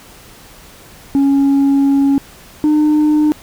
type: tone pair in turn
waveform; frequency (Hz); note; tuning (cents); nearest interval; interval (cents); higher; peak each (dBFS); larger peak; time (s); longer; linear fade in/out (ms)
sine; 277.2 / 302.6; C#4 / D#4; 0 / -48; major second; 152; second; -6; neither; 1.15-2.18 / 2.64-3.32; first; 0
effects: tanh soft clip ceiling -8 dBFS + pink hiss -40 dBFS RMS until 3.42 s